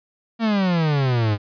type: exponential sweep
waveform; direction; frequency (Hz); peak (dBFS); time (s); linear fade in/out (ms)
45% pulse; down; 233.1 to 99.8; -17; 0.39-1.38; 50
effects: resampled to 11025 Hz